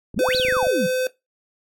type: clicks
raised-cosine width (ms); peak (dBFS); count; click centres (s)
3; -22; 11; 0.144 / 0.178 / 0.288 / 0.348 / 0.399 / 0.45 / 0.485 / 0.524 / 0.568 / 0.628 / 0.669
type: exponential two-way sweep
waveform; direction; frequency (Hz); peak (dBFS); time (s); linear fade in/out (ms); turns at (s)
sine; up then down; 158.2 to 4699 to 158.2; -21; 0.16-0.87; 10; 0.36
type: tone with pitch glide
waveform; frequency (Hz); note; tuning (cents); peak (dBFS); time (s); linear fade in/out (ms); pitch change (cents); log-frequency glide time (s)
square; 509 to 511.9; C5 to C5; -48 to -38; -21; 0.19-1.07; 2; +10; 0.43-0.96
effects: noise-tail reverb RT60 0.2 s tail -19 dB re dry + AAC 64 kbps

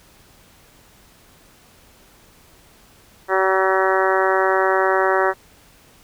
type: harmonic tone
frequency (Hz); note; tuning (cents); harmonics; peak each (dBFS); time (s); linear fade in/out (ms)
190; F#3; +46; 2 / 3 / 4 / 5 / 6 / 7 / 8 / 9 / 10; -20 / -22 / -23 / -24 / -25 / -25 / -26 / -27 / -27; 3.28-5.34; 50
effects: pink hiss -51 dBFS RMS until 6.03 s

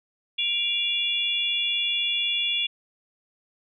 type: tone cluster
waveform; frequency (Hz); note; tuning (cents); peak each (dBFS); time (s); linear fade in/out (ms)
sine; 2372 / 2808 / 3418; D7 / F7 / G#7; +17 / +9 / +49; -31 / -27 / -25; 0.38-2.67; 10
effects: none

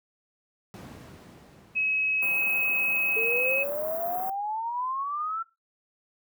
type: noise with exponential decay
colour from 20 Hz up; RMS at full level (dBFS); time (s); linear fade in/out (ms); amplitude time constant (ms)
brown; -35; 0.74-3.92; 0; 690
type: tone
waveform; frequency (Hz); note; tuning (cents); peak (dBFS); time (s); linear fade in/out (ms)
sine; 2560; D#7; +49; -24; 1.75-3.64; 20
type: band-stop noise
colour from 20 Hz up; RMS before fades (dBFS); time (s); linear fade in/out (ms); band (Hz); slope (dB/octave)
white; -36; 2.22-4.3; 5; 1200 to 15000; 24
type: exponential sweep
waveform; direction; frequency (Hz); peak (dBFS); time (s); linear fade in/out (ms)
sine; up; 440 to 1355; -28; 3.16-5.43; 10
effects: noise-tail reverb RT60 0.2 s tail -17 dB re dry + high-pass 150 Hz 12 dB/octave

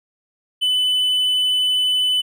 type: tone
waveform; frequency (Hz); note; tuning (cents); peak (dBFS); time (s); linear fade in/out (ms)
triangle; 3004; F#7; +26; -14; 0.61-2.22; 20
effects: none

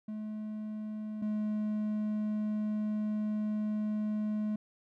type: tone pair in turn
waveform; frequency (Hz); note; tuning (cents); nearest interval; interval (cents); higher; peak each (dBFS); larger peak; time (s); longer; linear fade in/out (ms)
triangle; 214.2 / 212.5; A3 / G#3; -46 / +40; unison; 14; first; -34 / -28; second; 0.08-1.22 / 1.22-4.56; second; 5
effects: none

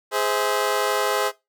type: chord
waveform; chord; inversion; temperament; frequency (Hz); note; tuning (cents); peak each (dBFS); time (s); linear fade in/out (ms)
20% pulse; Ab augmented; none; just; 415.3 / 519.1 / 648.9; Ab4 / C5 / E5; 0 / -14 / -27; -19 / -20 / -22; 0.11-1.32; 50
effects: noise-tail reverb RT60 0.2 s tail -18 dB re dry

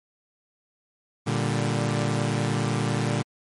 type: chord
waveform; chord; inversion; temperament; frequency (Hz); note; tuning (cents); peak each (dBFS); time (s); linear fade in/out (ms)
sawtooth; G minor; first; equal; 116.54 / 146.83 / 196; Bb2 / D3 / G3; 0 / 0 / 0; -22 / -23 / -26; 1.26-3.23; 20
effects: MP3 48 kbps

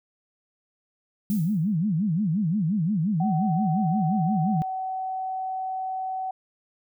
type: noise with exponential decay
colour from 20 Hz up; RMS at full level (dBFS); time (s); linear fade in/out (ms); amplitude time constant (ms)
violet; -36; 1.3-1.76; 0; 100
type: tone with vibrato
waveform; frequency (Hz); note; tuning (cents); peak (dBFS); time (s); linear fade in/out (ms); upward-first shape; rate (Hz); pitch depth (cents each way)
sine; 183.7; F#3; -12; -21; 1.3-4.62; 0; sine; 5.7; 300
type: tone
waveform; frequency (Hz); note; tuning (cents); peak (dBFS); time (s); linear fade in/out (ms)
sine; 755; F#5; +35; -27; 3.2-6.31; 5
effects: none

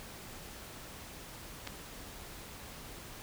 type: clicks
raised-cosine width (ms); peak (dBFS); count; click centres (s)
0.2; -27 / -21; 2; 1.67 / 1.674
effects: pink hiss -48 dBFS RMS until 3.22 s

